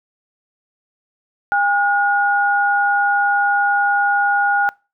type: tone pair together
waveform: sine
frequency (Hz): 809 / 1440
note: G#5 / F#6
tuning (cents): -46 / -47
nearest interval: minor seventh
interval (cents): 999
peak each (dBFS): -16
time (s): 1.52-4.69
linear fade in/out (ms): 0
effects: noise-tail reverb RT60 0.3 s tail -25 dB re dry